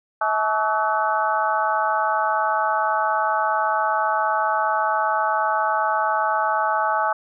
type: harmonic tone with a mistuned harmonic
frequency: 214.8 Hz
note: A3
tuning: 41 cents flat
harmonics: 3 / 4 / 5 / 6 / 7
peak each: -26 / -22 / -26 / -25 / -27 dBFS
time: 0.21-7.13 s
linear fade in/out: 5 ms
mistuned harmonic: 5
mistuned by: +90 cents
effects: none